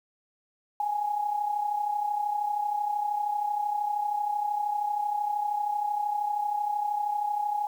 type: tone with amplitude modulation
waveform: sine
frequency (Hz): 830.6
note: G#5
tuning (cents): 0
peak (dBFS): -23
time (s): 0.8-7.67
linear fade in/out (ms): 2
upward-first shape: sine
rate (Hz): 32.9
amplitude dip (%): 60
effects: 9-bit